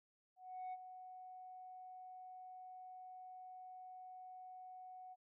sine tone with ADSR envelope, 740 Hz, F#5, in tune, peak -40 dBFS, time 0.36-5.16 s, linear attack 370 ms, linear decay 34 ms, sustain -11 dB, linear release 36 ms, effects tanh soft clip ceiling -42 dBFS

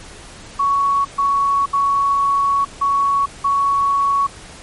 sine tone bursts at uneven times, 1116 Hz, C#6, 11 cents sharp, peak -13 dBFS, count 5, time 0.59-1.05 / 1.18-1.66 / 1.73-2.65 / 2.81-3.26 / 3.44-4.27 s, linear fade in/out 10 ms, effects pink hiss -38 dBFS RMS until 4.62 s + MP3 48 kbps

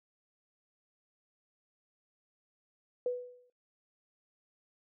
sine tone with exponential decay, 493.9 Hz, B4, in tune, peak -27 dBFS, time 3.06-3.5 s, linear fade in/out 2 ms, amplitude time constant 95 ms, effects noise-tail reverb RT60 0.2 s tail -22 dB re dry

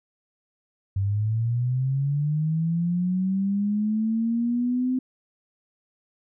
sine linear sweep, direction up, 95.9 to 258.3 Hz, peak -21 dBFS, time 0.96-4.99 s, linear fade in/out 5 ms, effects none

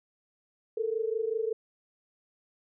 sine tone pair together, 436 / 461.3 Hz, A4 / A#4, -16 / -18 cents, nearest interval minor second, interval 98 cents, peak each -30 / -31 dBFS, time 0.77-1.53 s, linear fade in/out 5 ms, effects none

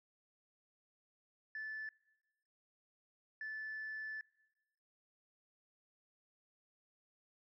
sine tone bursts at uneven times, 1746 Hz, A6, 14 cents flat, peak -40 dBFS, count 2, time 1.55-1.89 / 3.41-4.21 s, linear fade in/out 2 ms, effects noise-tail reverb RT60 1.0 s tail -22 dB re dry + tanh soft clip ceiling -38 dBFS

